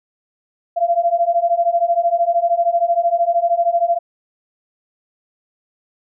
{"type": "beating tone pair", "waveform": "sine", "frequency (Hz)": [678, 691], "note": ["E5", "F5"], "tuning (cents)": [49, -19], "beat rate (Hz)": 13, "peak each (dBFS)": [-17, -16], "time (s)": [0.76, 3.99], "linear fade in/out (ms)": 20, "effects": []}